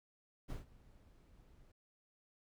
brown noise with ADSR envelope, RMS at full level -42 dBFS, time 0.48-1.72 s, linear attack 24 ms, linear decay 140 ms, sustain -21 dB, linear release 7 ms, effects none

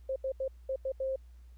sine tone bursts at uneven times, 530 Hz, C5, 22 cents sharp, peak -30 dBFS, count 6, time 0.09-0.16 / 0.24-0.32 / 0.4-0.48 / 0.69-0.76 / 0.85-0.92 / 1-1.16 s, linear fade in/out 5 ms, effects added 60 Hz sine -50 dBFS peak until 1.57 s + pink hiss -73 dBFS RMS until 1.57 s

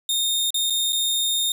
sawtooth tone with dropouts, 3667 Hz, A#7, 29 cents flat, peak -17 dBFS, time 0.09-1.52 s, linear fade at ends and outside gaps 2 ms, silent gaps 0.505-0.543 / 0.7-0.704 / 0.924-0.929 s, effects none

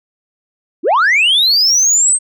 sine linear sweep, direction up, 248 to 8430 Hz, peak -6 dBFS, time 0.83-2.19 s, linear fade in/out 50 ms, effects tanh soft clip ceiling -7 dBFS

